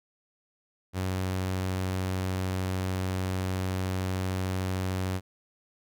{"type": "tone", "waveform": "sawtooth", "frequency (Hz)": 93.4, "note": "F#2", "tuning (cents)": 17, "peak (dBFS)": -24, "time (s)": [0.93, 5.21], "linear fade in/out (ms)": 50, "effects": []}